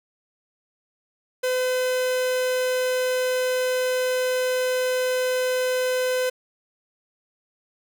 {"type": "tone", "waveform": "45% pulse", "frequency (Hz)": 508, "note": "B4", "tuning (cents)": 49, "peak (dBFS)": -21, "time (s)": [1.43, 6.3], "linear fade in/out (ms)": 10, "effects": []}